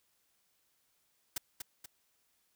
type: noise with echo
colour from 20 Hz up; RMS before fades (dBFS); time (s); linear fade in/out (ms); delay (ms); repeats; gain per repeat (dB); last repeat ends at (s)
white; -35; 1.36-1.38; 5; 240; 2; -6; 1.86
effects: white hiss -75 dBFS RMS until 2.55 s